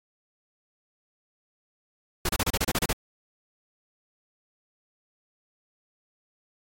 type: noise bursts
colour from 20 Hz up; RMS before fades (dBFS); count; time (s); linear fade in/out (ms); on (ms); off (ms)
pink; -25; 10; 2.25-2.93; 5; 41; 30
effects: AAC 64 kbps